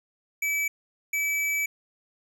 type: tone bursts at uneven times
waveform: square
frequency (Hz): 2300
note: D7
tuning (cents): -37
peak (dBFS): -25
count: 2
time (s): 0.42-0.68 / 1.13-1.66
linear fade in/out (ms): 5
effects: none

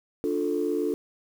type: chord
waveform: sine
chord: D minor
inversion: none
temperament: just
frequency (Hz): 293.7 / 352.4 / 440.5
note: D4 / F4 / A4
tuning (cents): 0 / +16 / +2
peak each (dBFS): -28 / -28 / -27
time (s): 0.24-0.94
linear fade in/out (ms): 0
effects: tanh soft clip ceiling -16 dBFS + 8-bit

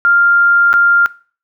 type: tone with dropouts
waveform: sine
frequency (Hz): 1396.9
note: F6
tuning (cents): 0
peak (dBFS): -7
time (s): 0.05-1.06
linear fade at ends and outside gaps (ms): 0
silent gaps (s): 0.73-0.739
effects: noise-tail reverb RT60 0.4 s tail -20 dB re dry

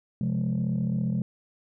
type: chord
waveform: sine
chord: F minor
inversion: second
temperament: just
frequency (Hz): 130.96 / 174.61 / 209.5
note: C3 / F3 / Ab3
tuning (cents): +2 / 0 / +15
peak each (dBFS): -27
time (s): 0.21-1.22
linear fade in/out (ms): 2
effects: tanh soft clip ceiling -20 dBFS

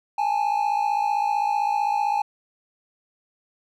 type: tone pair together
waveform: triangle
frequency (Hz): 821 / 876.6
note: G#5 / A5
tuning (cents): -20 / -7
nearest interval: minor second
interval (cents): 113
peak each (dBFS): -20 / -23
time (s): 0.18-2.22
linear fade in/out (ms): 5
effects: none

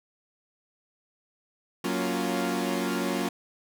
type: chord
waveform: sawtooth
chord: Gb major seventh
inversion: none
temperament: equal with one note detuned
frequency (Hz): 185 / 233.1 / 278.9 / 349.2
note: Gb3 / Bb3 / Db4 / F4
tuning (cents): 0 / 0 / +11 / 0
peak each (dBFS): -28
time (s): 1.84-3.29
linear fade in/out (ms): 5
effects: none

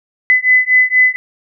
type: beating tone pair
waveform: sine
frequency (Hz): 2010 / 2014.2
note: B6 / B6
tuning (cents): +30 / +34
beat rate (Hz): 4.2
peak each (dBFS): -11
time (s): 0.3-1.16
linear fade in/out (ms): 0
effects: none

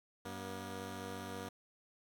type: tone pair together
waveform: 10% pulse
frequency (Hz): 95 / 239.2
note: F#2 / A#3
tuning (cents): +46 / +45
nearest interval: octave + major third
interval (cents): 1599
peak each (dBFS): -37 / -37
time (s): 0.25-1.49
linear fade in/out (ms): 5
effects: none

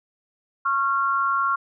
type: tone pair together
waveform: sine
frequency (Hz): 1097 / 1380.2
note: C#6 / F6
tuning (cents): -18 / -21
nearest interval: major third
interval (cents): 397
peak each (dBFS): -22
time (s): 0.65-1.56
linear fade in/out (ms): 10
effects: none

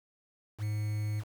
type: tone with quantisation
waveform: triangle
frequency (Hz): 105.8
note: G#2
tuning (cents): +33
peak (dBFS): -28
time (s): 0.58-1.24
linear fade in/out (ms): 50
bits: 8
effects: none

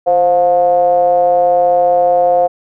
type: ring-modulated tone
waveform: triangle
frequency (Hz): 92.5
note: F#2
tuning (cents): 0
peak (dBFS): -3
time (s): 0.06-2.48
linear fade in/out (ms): 20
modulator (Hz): 617
effects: none

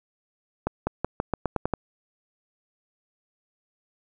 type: accelerating click train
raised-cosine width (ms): 1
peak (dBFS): -10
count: 9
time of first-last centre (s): 0.67-1.737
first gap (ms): 200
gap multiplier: 0.88
effects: none

